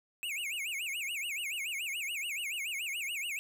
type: tone with vibrato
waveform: square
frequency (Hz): 2500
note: D#7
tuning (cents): +8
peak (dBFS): -35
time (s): 0.23-3.39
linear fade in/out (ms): 0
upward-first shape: sine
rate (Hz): 7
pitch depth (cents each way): 270
effects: none